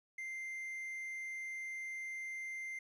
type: tone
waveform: triangle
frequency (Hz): 2090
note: C7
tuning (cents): -2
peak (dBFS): -39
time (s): 0.18-2.79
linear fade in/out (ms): 5
effects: resampled to 32000 Hz + 12-bit